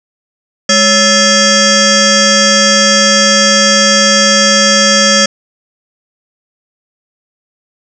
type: tone with frequency modulation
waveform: sine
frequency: 2500 Hz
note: D#7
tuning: 8 cents sharp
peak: -5 dBFS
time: 0.69-5.26 s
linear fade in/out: 5 ms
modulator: 764 Hz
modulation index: 5.2
effects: none